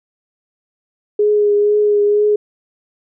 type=tone with vibrato; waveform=sine; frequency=415.3 Hz; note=G#4; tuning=in tune; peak=-10 dBFS; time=1.19-2.36 s; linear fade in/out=5 ms; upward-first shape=triangle; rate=2.1 Hz; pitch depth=22 cents each way; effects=none